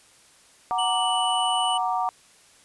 sine chord, Gb augmented, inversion none, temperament equal, 740 / 932.3 / 1174.7 Hz, Gb5 / Bb5 / D6, 0 / 0 / 0 cents, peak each -25 / -27 / -29 dBFS, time 0.71-2.09 s, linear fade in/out 0 ms
square tone, 2960 Hz, F#7, in tune, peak -26 dBFS, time 0.78-1.78 s, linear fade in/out 10 ms
effects white hiss -55 dBFS RMS until 2.64 s + resampled to 24000 Hz

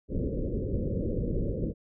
pink low-pass noise, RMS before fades -30 dBFS, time 0.08-1.74 s, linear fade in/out 50 ms, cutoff 560 Hz, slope 96 dB/octave, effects none

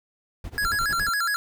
brown noise with tremolo, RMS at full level -32 dBFS, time 0.44-1.09 s, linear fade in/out 2 ms, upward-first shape sine, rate 11 Hz, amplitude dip 90%
square tone with vibrato, 1511 Hz, F#6, 36 cents sharp, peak -23 dBFS, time 0.58-1.36 s, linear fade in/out 0 ms, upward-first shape square, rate 7.2 Hz, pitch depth 170 cents each way
effects none

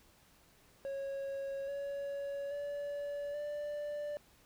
triangle tone with pitch steps, 549 / 561.8 / 575 / 588.4 Hz, C#5 / C#5 / D5 / D5, -17 / +23 / -37 / +3 cents, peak -35 dBFS, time 0.85-4.17 s, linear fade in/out 0 ms, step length 830 ms, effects pink hiss -65 dBFS RMS until 4.45 s

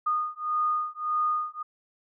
sine beating tone pair, 1228 / 1229.7 Hz, D#6 / D#6, -23 / -21 cents, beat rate 1.7 Hz, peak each -28 / -28 dBFS, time 0.06-1.63 s, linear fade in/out 10 ms, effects none

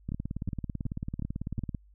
two click trains, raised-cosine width 5 ms, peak -21 / -21 dBFS, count 31 / 5, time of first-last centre 0.09-1.747 / 0.12-1.591 s, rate 18.1 / 2.72 Hz, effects added 50 Hz sine -55 dBFS peak until 1.94 s

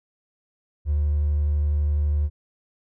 triangle tone with hard clipping, 74 Hz, D2, 14 cents sharp, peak -19 dBFS, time 0.85-2.3 s, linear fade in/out 50 ms, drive 3 dB, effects none

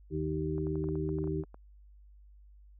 harmonic tone, 77.78 Hz, D#2, in tune, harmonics 1 / 2 / 4 / 5, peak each -38 / -35 / -36 / -35 dBFS, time 0.1-1.45 s, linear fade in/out 50 ms
clicks, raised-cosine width 1 ms, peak -35 dBFS, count 12, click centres 0.581 / 0.669 / 0.756 / 0.841 / 0.888 / 0.955 / 1.091 / 1.186 / 1.241 / 1.275 / 1.437 / 1.544 s
effects added 50 Hz sine -53 dBFS peak until 2.79 s

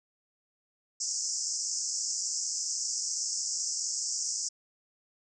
pink band-pass noise, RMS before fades -33 dBFS, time 1-4.49 s, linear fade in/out 10 ms, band 5100 to 7800 Hz, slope 96 dB/octave, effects none

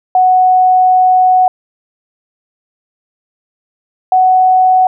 sine tone pair in turn, 740 / 743.9 Hz, F#5 / F#5, 0 / +9 cents, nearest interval unison, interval 9 cents, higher second, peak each -5 dBFS, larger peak neither, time 0.15-1.48 / 4.12-4.87 s, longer first, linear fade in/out 2 ms, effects none

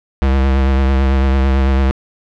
square tone with vibrato, 66.9 Hz, C2, 39 cents sharp, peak -11 dBFS, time 0.22-1.91 s, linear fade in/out 0 ms, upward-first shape triangle, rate 9 Hz, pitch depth 42 cents each way, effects low-pass 3000 Hz 12 dB/octave

